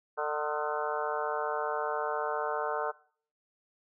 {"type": "harmonic tone with a mistuned harmonic", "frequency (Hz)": 150, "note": "D3", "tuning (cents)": 37, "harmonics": [3, 4, 5, 6, 7, 8, 9, 10], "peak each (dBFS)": [-35, -36, -37, -38, -38, -39, -40, -40], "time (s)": [0.17, 2.92], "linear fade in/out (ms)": 20, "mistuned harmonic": 8, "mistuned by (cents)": 78, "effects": ["noise-tail reverb RT60 0.5 s tail -21 dB re dry"]}